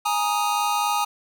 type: chord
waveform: square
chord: Ab suspended second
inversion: none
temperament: just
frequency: 830.6 / 934.4 / 1245.9 Hz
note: Ab5 / Bb5 / Eb6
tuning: 0 / +4 / +2 cents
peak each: -25 / -27 / -26 dBFS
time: 0.05-1.05 s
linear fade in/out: 10 ms
effects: none